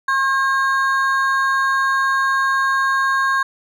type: ring-modulated tone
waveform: triangle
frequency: 1345 Hz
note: E6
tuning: 34 cents sharp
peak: -10 dBFS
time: 0.08-3.43 s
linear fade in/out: 5 ms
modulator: 268 Hz
effects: none